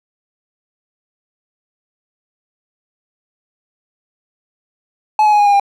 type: tone with pitch steps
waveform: triangle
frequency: 856 / 844.7 / 833.6 / 822.6 / 811.7 / 801 Hz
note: A5 / G#5 / G#5 / G#5 / G#5 / G5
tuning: -48 / +29 / +6 / -17 / -40 / +37 cents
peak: -6 dBFS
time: 5.19-5.598 s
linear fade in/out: 2 ms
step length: 68 ms
effects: none